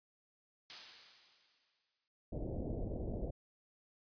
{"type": "noise with exponential decay", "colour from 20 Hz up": "blue", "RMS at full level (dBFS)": -40, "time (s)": [0.7, 2.08], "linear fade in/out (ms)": 0, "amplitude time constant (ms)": 300}
{"type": "low-pass noise", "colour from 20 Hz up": "pink", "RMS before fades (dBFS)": -40, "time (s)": [2.32, 3.31], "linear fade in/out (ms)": 10, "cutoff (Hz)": 660, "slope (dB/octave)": 48}
{"effects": ["resampled to 11025 Hz"]}